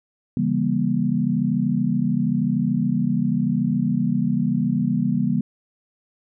sine chord, C# diminished seventh, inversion none, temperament just, 138.59 / 166.31 / 199.57 / 239.5 Hz, C#3 / E3 / G3 / Bb3, 0 / +16 / +31 / +47 cents, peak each -26 / -25 / -23 / -22 dBFS, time 0.37-5.41 s, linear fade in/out 2 ms, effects none

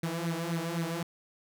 sawtooth tone with flanger, 167.2 Hz, E3, 25 cents sharp, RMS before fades -33 dBFS, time 0.03-1.03 s, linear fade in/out 5 ms, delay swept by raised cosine 0.47 to 4.27 ms, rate 3.9 Hz, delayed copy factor +0.75, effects none

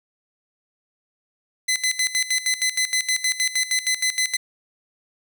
15% pulse tone with tremolo, 2025 Hz, B6, 43 cents sharp, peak -12 dBFS, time 1.68-4.37 s, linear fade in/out 10 ms, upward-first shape square, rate 6.4 Hz, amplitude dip 80%, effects none

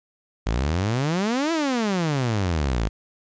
sawtooth exponential two-way sweep, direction up then down, 50.5 to 339.3 to 50.5 Hz, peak -17 dBFS, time 0.46-2.89 s, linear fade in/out 10 ms, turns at 1.52 s, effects resampled to 16000 Hz + 9-bit

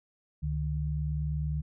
sine tone pair together, 71.37 / 151.5 Hz, D2 / D#3, -49 / -46 cents, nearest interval octave + minor second, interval 1303 cents, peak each -31 / -31 dBFS, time 0.42-1.62 s, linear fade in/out 20 ms, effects none

